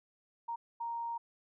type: tone bursts at uneven times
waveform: sine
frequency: 932.3 Hz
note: A#5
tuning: in tune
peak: -35 dBFS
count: 2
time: 0.48-0.56 / 0.8-1.18 s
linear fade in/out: 10 ms
effects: none